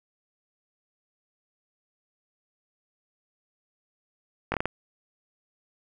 slowing click train, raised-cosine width 0.5 ms, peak -11 dBFS, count 5, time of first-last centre 4.52-4.656 s, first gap 20 ms, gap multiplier 1.37, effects 8-bit

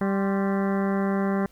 harmonic tone with a mistuned harmonic, 196 Hz, G3, in tune, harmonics 1 / 2 / 3 / 4 / 5 / 6 / 7 / 8 / 9 / 10, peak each -23 / -29 / -33 / -35 / -37 / -39 / -40 / -41 / -42 / -43 dBFS, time 0.01-1.46 s, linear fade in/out 2 ms, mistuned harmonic 5, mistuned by +110 cents, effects added 50 Hz sine -58 dBFS peak until 1.51 s + pink hiss -60 dBFS RMS until 1.51 s

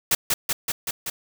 white noise with echo, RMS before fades -19 dBFS, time 0.11-0.15 s, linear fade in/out 5 ms, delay 190 ms, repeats 5, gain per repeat -2 dB, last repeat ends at 1.1 s, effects none

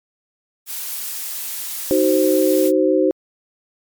blue noise, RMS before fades -27 dBFS, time 0.66-2.72 s, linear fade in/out 50 ms
sine chord, C diminished, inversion first, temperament equal with one note detuned, 311.1 / 376.5 / 523.3 Hz, Eb4 / Gb4 / C5, 0 / +30 / 0 cents, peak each -17 dBFS, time 1.91-3.11 s, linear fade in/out 0 ms
effects MP3 96 kbps

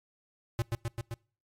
square tone with echo, 116.54 Hz, A#2, in tune, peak -27 dBFS, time 0.59-0.62 s, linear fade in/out 0 ms, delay 130 ms, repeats 4, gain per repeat -2 dB, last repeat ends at 1.14 s, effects noise-tail reverb RT60 0.4 s tail -24 dB re dry + MP3 64 kbps

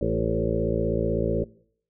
harmonic tone with a mistuned harmonic, 56 Hz, A1, 31 cents sharp, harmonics 1 / 2 / 3 / 4 / 6 / 7 / 8 / 9 / 10, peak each -31 / -31 / -31 / -31 / -31 / -31 / -31 / -31 / -31 dBFS, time 0.01-1.44 s, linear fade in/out 5 ms, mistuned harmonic 7, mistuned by +18 cents, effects noise-tail reverb RT60 0.6 s tail -21 dB re dry

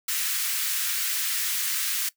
white high-pass noise, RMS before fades -27 dBFS, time 0.08-2.09 s, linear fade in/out 5 ms, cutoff 1400 Hz, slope 24 dB/octave, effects noise-tail reverb RT60 0.1 s tail -19 dB re dry

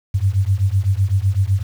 sine beating tone pair, 93.3 / 101.2 Hz, F#2 / G#2, +15 / -44 cents, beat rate 7.9 Hz, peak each -17 dBFS, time 0.14-1.63 s, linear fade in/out 10 ms, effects 7-bit

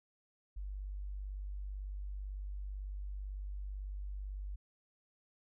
sine tone, 49 Hz, G1, in tune, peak -39 dBFS, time 0.56-4.56 s, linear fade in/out 10 ms, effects none

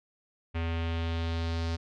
square tone with low-pass filter sweep, 82.9 Hz, E2, 10 cents sharp, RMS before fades -31 dBFS, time 0.54-1.77 s, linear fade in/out 20 ms, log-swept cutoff 2600 to 4900 Hz, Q 2.2, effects none

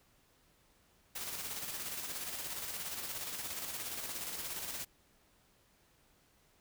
white noise with tremolo, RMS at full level -40 dBFS, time 1.15-4.85 s, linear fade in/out 10 ms, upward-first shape square, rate 17 Hz, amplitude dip 35%, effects pink hiss -69 dBFS RMS until 6.6 s

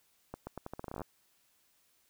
accelerating click train, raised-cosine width 1 ms, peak -26 dBFS, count 15, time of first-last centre 0.34-1.017 s, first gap 130 ms, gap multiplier 0.82, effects white hiss -71 dBFS RMS until 2.09 s

